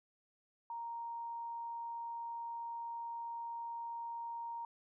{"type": "tone", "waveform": "sine", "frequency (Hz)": 932.3, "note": "A#5", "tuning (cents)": 0, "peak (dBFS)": -40, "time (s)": [0.7, 4.65], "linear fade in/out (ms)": 2, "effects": []}